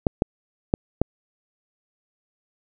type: clicks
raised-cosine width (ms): 2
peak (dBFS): -4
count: 4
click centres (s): 0.068 / 0.221 / 0.739 / 1.016
effects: none

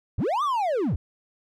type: linear two-way sweep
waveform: triangle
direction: up then down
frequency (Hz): 51.5 to 1224 to 51.5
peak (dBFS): -20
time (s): 0.18-0.96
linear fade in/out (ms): 5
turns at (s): 0.43
effects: none

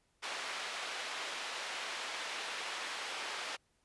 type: band-pass noise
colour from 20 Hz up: white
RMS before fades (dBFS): -41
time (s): 0.22-3.57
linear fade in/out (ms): 20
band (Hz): 540 to 3300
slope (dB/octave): 12
effects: pink hiss -75 dBFS RMS until 3.84 s + resampled to 24000 Hz

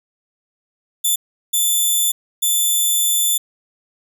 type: tone bursts at uneven times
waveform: 5% pulse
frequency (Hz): 3520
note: A7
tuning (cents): 0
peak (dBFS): -7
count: 3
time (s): 1.04-1.16 / 1.53-2.12 / 2.42-3.38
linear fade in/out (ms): 10
effects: none

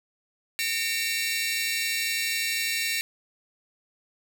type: tone cluster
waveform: sawtooth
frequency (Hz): 1830 / 2210 / 2322 / 2733 / 3956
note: A#6 / C#7 / D7 / F7 / B7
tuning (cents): -32 / -6 / -20 / -38 / +2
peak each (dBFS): -29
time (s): 0.59-3.01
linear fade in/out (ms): 0
effects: none

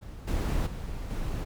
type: noise with level steps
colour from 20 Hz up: brown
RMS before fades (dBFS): -42 / -27 / -36 / -32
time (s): 0.01-1.45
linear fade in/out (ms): 20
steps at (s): 0.27 / 0.66 / 1.1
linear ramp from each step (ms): 10
effects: none

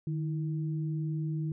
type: tone pair together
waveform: sine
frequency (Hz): 153.6 / 325.5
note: D#3 / E4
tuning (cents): -22 / -22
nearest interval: octave + minor second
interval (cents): 1300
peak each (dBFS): -30 / -40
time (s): 0.07-1.52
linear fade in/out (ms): 2
effects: none

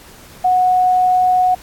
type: tone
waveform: sine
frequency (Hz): 734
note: F#5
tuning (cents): -14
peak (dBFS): -10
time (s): 0.44-1.55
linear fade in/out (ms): 10
effects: pink hiss -41 dBFS RMS until 1.62 s + AAC 64 kbps

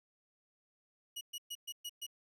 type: tone bursts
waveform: sawtooth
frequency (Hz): 2903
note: F#7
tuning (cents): -34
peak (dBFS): -37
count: 6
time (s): 1.16-2.066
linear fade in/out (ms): 10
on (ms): 51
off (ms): 120
effects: none

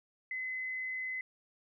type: tone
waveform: sine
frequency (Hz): 2034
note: C7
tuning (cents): -50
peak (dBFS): -35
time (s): 0.31-1.21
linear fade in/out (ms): 2
effects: none

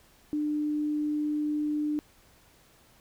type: tone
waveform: sine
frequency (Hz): 299.3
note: D4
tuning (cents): +33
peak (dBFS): -26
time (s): 0.33-1.99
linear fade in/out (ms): 0
effects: pink hiss -60 dBFS RMS until 3 s

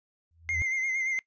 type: tone with exponential growth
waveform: sine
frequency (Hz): 82.6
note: E2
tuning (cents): +4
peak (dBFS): -28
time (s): 0.31-0.62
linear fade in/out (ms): 0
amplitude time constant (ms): 67
type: tone with vibrato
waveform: triangle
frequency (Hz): 2093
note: C7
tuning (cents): 0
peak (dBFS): -25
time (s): 0.49-1.19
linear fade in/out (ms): 0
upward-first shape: sine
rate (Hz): 8.7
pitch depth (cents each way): 42
effects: noise-tail reverb RT60 0.1 s tail -21 dB re dry + resampled to 16000 Hz

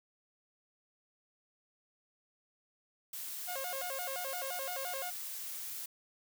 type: noise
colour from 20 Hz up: blue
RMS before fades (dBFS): -42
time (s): 3.13-5.86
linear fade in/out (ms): 5
type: tone with vibrato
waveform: sawtooth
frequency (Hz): 622.3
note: D#5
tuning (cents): 0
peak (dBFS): -35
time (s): 3.47-5.11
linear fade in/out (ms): 20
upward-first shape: square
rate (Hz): 5.8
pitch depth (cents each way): 250
effects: none

